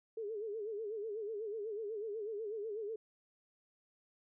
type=tone with vibrato; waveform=sine; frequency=427.8 Hz; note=A4; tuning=49 cents flat; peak=-38 dBFS; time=0.17-2.96 s; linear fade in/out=5 ms; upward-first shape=sine; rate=8.1 Hz; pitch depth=110 cents each way; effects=none